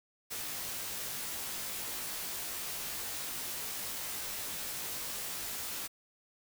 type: noise with comb filter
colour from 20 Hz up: white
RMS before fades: -39 dBFS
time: 0.3-5.88 s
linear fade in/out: 20 ms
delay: 18 ms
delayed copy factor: -0.85
effects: none